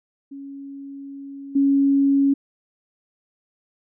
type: tone with level steps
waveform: sine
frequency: 277.2 Hz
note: C#4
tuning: in tune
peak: -33 / -14 dBFS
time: 0.31-2.34 s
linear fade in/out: 10 ms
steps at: 1.55 s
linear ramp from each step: 10 ms
effects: none